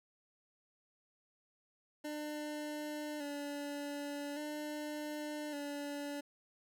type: tone with vibrato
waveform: 25% pulse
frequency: 293.7 Hz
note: D4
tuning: in tune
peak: -36 dBFS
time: 2.04-6.21 s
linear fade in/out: 10 ms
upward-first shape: square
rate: 0.43 Hz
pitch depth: 35 cents each way
effects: none